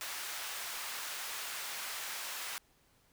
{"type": "high-pass noise", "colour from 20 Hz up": "pink", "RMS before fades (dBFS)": -41, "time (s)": [0.01, 2.58], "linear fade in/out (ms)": 0, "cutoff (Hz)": 1100, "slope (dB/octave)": 12, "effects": ["pink hiss -69 dBFS RMS until 3.12 s"]}